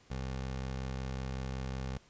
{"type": "tone", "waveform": "20% pulse", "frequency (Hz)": 65.4, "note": "C2", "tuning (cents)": 0, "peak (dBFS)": -31, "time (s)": [0.1, 1.98], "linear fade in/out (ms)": 10, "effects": ["pink hiss -63 dBFS RMS until 2.09 s", "resampled to 16000 Hz"]}